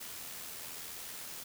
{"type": "noise with amplitude modulation", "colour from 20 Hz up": "white", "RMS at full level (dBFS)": -43, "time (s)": [0, 1.44], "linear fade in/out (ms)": 10, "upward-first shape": "sine", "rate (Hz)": 80.9, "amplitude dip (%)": 35, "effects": []}